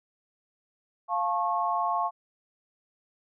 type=chord; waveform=sine; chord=F augmented; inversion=none; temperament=just; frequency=698.5 / 873.1 / 1091.3 Hz; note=F5 / A5 / C#6; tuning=0 / -14 / -27 cents; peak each=-29 / -30 / -28 dBFS; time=1.08-2.11 s; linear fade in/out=50 ms; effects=none